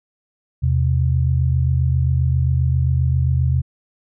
sine tone pair together, 81.2 / 128.72 Hz, E2 / C3, -26 / -28 cents, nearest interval minor sixth, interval 798 cents, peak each -17 dBFS, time 0.62-3.62 s, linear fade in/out 20 ms, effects none

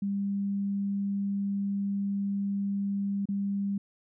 sine tone with dropouts, 199.3 Hz, G3, 29 cents sharp, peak -27 dBFS, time 0.02-3.78 s, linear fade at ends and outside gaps 5 ms, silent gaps 3.256-3.287 s, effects none

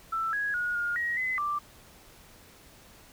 sine tone with pitch steps, 1329 / 1662 / 1446 / 1421 / 1894 / 2028 / 1177 Hz, E6 / G#6 / F#6 / F6 / A#6 / B6 / D6, +14 / +1 / -40 / +30 / +27 / +45 / +3 cents, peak -27 dBFS, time 0.12-1.59 s, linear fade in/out 10 ms, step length 210 ms, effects pink hiss -54 dBFS RMS until 3.12 s

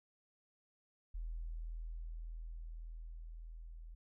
sine tone with level ramp, 40.88 Hz, E1, 14 cents flat, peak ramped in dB -39 to -48 dBFS, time 1.14-3.95 s, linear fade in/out 10 ms, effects none

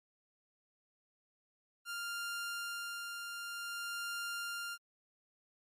sawtooth tone with tremolo, 1396.9 Hz, F6, in tune, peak -34 dBFS, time 1.85-4.78 s, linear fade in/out 50 ms, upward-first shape sine, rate 0.53 Hz, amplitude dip 35%, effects MP3 64 kbps

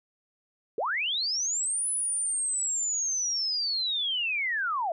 sine linear two-way sweep, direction up then down, 375.4 to 10110 to 627 Hz, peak -26 dBFS, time 0.78-4.92 s, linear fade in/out 2 ms, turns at 1.89 s, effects none

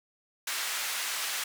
pink band-pass noise, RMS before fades -33 dBFS, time 0.47-1.44 s, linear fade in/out 5 ms, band 1400 to 15000 Hz, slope 12 dB/octave, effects none

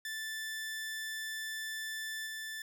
sawtooth tone with level steps, 1760 Hz, A6, in tune, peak -34 / -36 dBFS, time 0.05-2.62 s, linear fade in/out 2 ms, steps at 2.26 s, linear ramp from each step 10 ms, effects none

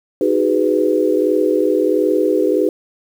sine chord, G# minor seventh, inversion second, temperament just, 311.5 / 373.8 / 415.3 / 498.4 Hz, D#4 / F#4 / G#4 / B4, +2 / +18 / 0 / +16 cents, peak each -18 dBFS, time 0.21-2.69 s, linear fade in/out 2 ms, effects 7-bit

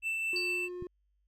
triangle tone with tremolo, 2661 Hz, E7, 16 cents sharp, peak -28 dBFS, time 0.02-0.69 s, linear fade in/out 50 ms, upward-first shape triangle, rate 4.6 Hz, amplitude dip 25%
triangle tone, 357.9 Hz, F4, 42 cents sharp, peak -36 dBFS, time 0.33-0.87 s, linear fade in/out 2 ms
sine tone with exponential decay, 4595 Hz, D8, 39 cents flat, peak -30 dBFS, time 0.36-0.71 s, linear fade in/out 2 ms, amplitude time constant 75 ms
click, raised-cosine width 5 ms, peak -31 dBFS, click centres 0.824 s
effects added 50 Hz sine -70 dBFS peak until 1.27 s

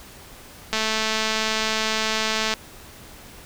click train, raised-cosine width 0.2 ms, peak -6 dBFS, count 397, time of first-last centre 0.73-2.538 s, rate 219 Hz, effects pink hiss -44 dBFS RMS until 3.45 s

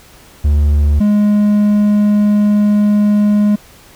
triangle tone pair in turn, 73.42 / 207.7 Hz, D2 / G#3, 0 / 0 cents, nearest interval octave + tritone, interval 1800 cents, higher second, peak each -6 dBFS, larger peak neither, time 0.44-1 / 1-3.56 s, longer second, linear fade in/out 10 ms, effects pink hiss -42 dBFS RMS until 3.95 s

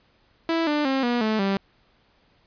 sawtooth tone with pitch steps, 329.6 / 297.1 / 267.7 / 241.3 / 217.5 / 195.98 Hz, E4 / D4 / C4 / B3 / A3 / G3, 0 / +20 / +40 / -40 / -20 / 0 cents, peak -17 dBFS, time 0.49-1.57 s, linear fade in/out 2 ms, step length 180 ms, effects pink hiss -62 dBFS RMS until 2.46 s + resampled to 11025 Hz

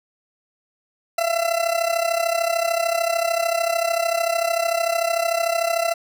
40% pulse tone with amplitude modulation, 674 Hz, E5, 38 cents sharp, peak -15 dBFS, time 1.18-5.94 s, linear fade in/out 5 ms, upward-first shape sine, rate 33.4 Hz, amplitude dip 75%, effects none

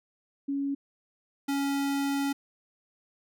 sine / square tone pair in turn, 278.9 / 278.9 Hz, C#4 / C#4, +11 / +11 cents, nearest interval unison, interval 0 cents, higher neither, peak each -27 dBFS, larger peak neither, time 0.48-0.75 / 1.48-2.33 s, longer second, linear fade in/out 10 ms, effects none

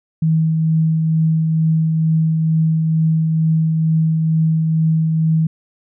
sine tone with tremolo, 160 Hz, D#3, 49 cents sharp, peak -11 dBFS, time 0.22-5.47 s, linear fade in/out 5 ms, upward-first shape triangle, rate 2.2 Hz, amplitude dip 30%, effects none

